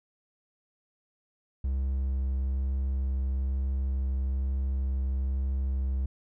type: tone with vibrato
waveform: triangle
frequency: 66.4 Hz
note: C2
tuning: 26 cents sharp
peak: -24 dBFS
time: 1.64-6.06 s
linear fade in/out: 5 ms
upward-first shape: sine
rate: 1.1 Hz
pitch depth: 9 cents each way
effects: none